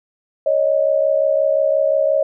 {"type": "tone pair together", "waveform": "sine", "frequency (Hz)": [555.3, 621], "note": ["C#5", "D#5"], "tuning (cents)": [3, -3], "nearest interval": "major second", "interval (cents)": 194, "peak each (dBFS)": -16, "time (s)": [0.46, 2.23], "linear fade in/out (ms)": 5, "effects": []}